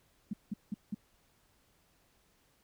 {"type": "tone bursts", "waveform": "sine", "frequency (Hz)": 207.2, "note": "G#3", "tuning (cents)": -4, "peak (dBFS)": -32, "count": 4, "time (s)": [0.31, 0.946], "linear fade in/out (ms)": 5, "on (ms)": 24, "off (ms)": 180, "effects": ["pink hiss -70 dBFS RMS until 2.63 s"]}